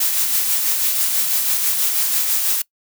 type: noise with tremolo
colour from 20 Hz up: blue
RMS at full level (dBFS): -17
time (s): 0-2.62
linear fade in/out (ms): 5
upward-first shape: sine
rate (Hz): 6.1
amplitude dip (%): 35
effects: noise-tail reverb RT60 0.1 s tail -23 dB re dry